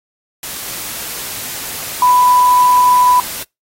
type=tone in noise; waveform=sine; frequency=993 Hz; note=B5; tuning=9 cents sharp; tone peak=-7 dBFS; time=2.02-3.2 s; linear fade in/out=2 ms; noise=white; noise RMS=-25 dBFS; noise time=0.43-3.43 s; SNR=+15 dB; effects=noise-tail reverb RT60 0.2 s tail -26 dB re dry + AAC 48 kbps